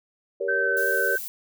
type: chord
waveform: sine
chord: G diminished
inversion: none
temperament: just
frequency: 392 / 470.4 / 564.5 Hz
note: G4 / Bb4 / Db5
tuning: 0 / +16 / +31 cents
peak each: -29 dBFS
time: 0.4-1.16 s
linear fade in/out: 10 ms
type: tone with vibrato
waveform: sine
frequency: 1540 Hz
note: G6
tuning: 31 cents flat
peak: -22 dBFS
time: 0.48-1.18 s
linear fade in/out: 10 ms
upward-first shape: sine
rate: 3.1 Hz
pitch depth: 11 cents each way
type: noise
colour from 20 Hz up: violet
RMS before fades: -34 dBFS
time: 0.77-1.28 s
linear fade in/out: 0 ms
effects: none